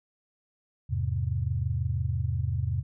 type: chord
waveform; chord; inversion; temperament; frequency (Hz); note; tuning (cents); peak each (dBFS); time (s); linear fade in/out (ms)
sine; E augmented; none; just; 82.41 / 103.01 / 128.76; E2 / G#2 / B#2; 0 / -14 / -27; -30; 0.89-2.83; 20
effects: none